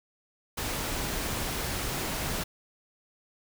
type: noise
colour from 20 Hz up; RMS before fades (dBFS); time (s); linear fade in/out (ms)
pink; -32; 0.57-2.44; 10
effects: none